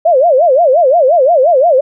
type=tone with vibrato; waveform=sine; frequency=599 Hz; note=D5; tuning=34 cents sharp; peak=-5 dBFS; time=0.05-1.81 s; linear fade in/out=10 ms; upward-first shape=sine; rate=5.7 Hz; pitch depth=290 cents each way; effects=none